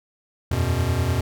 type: chord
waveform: square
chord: E suspended second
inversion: none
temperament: equal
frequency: 82.41 / 92.5 / 123.47 Hz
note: E2 / F#2 / B2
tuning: 0 / 0 / 0 cents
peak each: -25 dBFS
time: 0.51-1.21 s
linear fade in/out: 5 ms
effects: none